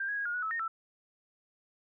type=tone with pitch steps; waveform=sine; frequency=1587 / 1658 / 1641 / 1426 / 1467 / 1302 / 1844 / 1329 Hz; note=G6 / G#6 / G#6 / F6 / F#6 / E6 / A#6 / E6; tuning=+21 / -3 / -21 / +36 / -15 / -22 / -19 / +14 cents; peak=-31 dBFS; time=0-0.68 s; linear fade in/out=5 ms; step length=85 ms; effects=none